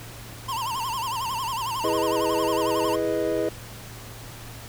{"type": "tone with vibrato", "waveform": "square", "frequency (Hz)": 983, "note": "B5", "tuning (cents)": -8, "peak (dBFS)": -27, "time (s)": [0.48, 2.96], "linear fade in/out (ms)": 10, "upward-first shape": "sine", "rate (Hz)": 11, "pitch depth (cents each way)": 170}
{"type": "chord", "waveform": "triangle", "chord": "E major seventh", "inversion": "none", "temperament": "equal", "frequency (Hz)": [329.6, 415.3, 493.9, 622.3], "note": ["E4", "G#4", "B4", "D#5"], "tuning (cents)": [0, 0, 0, 0], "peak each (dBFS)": -26, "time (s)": [1.84, 3.49], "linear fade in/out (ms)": 2}
{"effects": ["added 114 Hz sine -42 dBFS peak until 4.68 s", "pink hiss -42 dBFS RMS until 4.68 s"]}